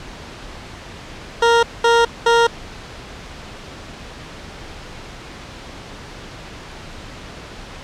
20% pulse tone bursts, 466.2 Hz, A#4, in tune, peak -6 dBFS, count 3, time 1.42-2.47 s, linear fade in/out 5 ms, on 210 ms, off 210 ms, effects pink hiss -35 dBFS RMS until 7.83 s + low-pass 5000 Hz 12 dB/octave

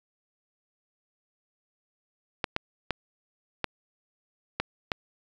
clicks, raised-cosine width 0.3 ms, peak -10 dBFS, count 6, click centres 2.442 / 2.564 / 2.907 / 3.643 / 4.6 / 4.918 s, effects resampled to 16000 Hz + 7-bit

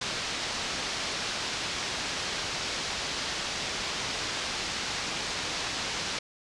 white low-pass noise, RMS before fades -33 dBFS, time 0.01-6.19 s, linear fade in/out 5 ms, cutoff 5700 Hz, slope 24 dB/octave, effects resampled to 24000 Hz

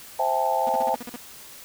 sine chord, A minor seventh, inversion first, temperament equal with one note detuned, 523.3 / 659.3 / 796.3 / 880 Hz, C5 / E5 / G5 / A5, 0 / 0 / +27 / 0 cents, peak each -28 / -27 / -25 / -25 dBFS, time 0.19-0.95 s, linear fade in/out 5 ms
sawtooth tone bursts, 241.9 Hz, B3, 36 cents flat, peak -29 dBFS, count 8, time 0.67-1.161 s, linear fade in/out 0 ms, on 22 ms, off 45 ms
effects white hiss -44 dBFS RMS until 1.64 s

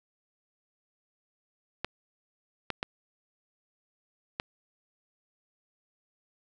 clicks, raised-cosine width 0.3 ms, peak -14 dBFS, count 4, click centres 1.846 / 2.703 / 2.829 / 4.399 s, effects none

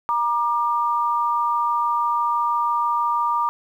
sine tone pair together, 946.9 / 1193 Hz, A#5 / D6, +27 / +27 cents, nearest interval major third, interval 400 cents, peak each -21 / -21 dBFS, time 0.09-3.49 s, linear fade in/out 0 ms, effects 9-bit

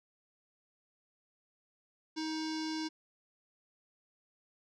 square tone with low-pass filter, 315.2 Hz, D#4, 23 cents sharp, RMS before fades -37 dBFS, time 2.16-2.89 s, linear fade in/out 20 ms, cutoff 5200 Hz, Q 4.3, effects none

